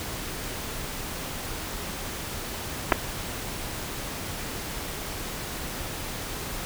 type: clicks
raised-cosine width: 0.5 ms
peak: -3 dBFS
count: 2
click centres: 2.921 / 2.924 s
effects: pink hiss -34 dBFS RMS until 6.65 s